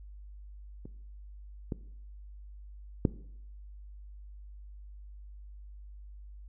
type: clicks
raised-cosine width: 3 ms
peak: -30 / -20 / -10 dBFS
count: 3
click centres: 0.855 / 1.722 / 3.052 s
effects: noise-tail reverb RT60 0.7 s tail -18 dB re dry + added 50 Hz sine -45 dBFS peak until 6.48 s